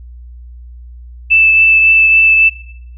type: tone with vibrato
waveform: sine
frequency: 2637 Hz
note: E7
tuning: in tune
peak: -5 dBFS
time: 1.3-2.5 s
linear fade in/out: 20 ms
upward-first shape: triangle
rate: 3.6 Hz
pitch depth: 8 cents each way
effects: noise-tail reverb RT60 0.7 s tail -18 dB re dry + added 60 Hz sine -30 dBFS peak until 2.97 s